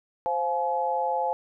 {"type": "chord", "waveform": "sine", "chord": "F minor", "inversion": "second", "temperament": "equal with one note detuned", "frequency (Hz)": [523.3, 698.5, 850.5], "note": ["C5", "F5", "Ab5"], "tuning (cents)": [0, 0, 41], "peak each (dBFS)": [-29, -30, -26], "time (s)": [0.26, 1.33], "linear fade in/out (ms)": 0, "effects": []}